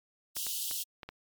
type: high-pass noise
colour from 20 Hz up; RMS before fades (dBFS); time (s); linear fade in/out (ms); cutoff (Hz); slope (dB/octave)
white; -35; 0.35-0.84; 20; 2800; 96
type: clicks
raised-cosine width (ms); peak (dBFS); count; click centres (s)
0.3; -26; 5; 0.367 / 0.467 / 0.712 / 1.032 / 1.09
effects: MP3 96 kbps